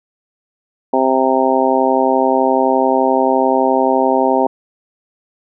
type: harmonic tone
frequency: 131.6 Hz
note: C3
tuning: 10 cents sharp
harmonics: 2 / 3 / 4 / 5 / 6 / 7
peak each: -18 / -18 / -18 / -18 / -18 / -18 dBFS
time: 0.93-4.47 s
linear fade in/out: 5 ms
effects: none